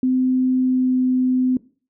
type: tone with pitch glide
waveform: sine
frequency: 256.7 to 255.1 Hz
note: C4 to C4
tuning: -33 to -44 cents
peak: -15 dBFS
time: 0.03-1.57 s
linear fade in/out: 2 ms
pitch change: -11 cents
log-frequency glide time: 0.59-1.01 s
effects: noise-tail reverb RT60 0.4 s tail -19 dB re dry